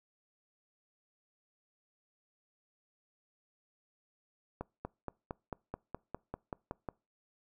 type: accelerating click train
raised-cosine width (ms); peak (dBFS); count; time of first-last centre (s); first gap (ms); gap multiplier
1; -24; 12; 4.61-6.888; 240; 0.97
effects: noise-tail reverb RT60 0.3 s tail -25 dB re dry

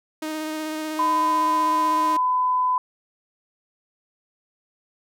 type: tone with vibrato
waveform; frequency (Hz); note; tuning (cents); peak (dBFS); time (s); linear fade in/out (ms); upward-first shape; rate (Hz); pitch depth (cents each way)
sawtooth; 311.1; D#4; 0; -23; 0.22-2.17; 5; square; 16; 11
type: tone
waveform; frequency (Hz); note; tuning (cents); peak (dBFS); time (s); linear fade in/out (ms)
sine; 1006; B5; +32; -18; 0.99-2.78; 2
effects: none

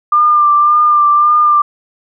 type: tone with vibrato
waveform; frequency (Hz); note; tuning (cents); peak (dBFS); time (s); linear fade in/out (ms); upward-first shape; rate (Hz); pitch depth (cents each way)
sine; 1194; D6; +28; -6; 0.12-1.62; 5; sine; 1.8; 25
effects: none

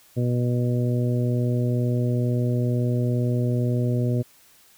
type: harmonic tone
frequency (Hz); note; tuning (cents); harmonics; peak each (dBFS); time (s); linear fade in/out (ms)
122.2; B2; -18; 1 / 2 / 3 / 4 / 5; -21 / -27 / -31 / -33 / -35; 0.16-4.23; 20
effects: white hiss -55 dBFS RMS until 4.77 s

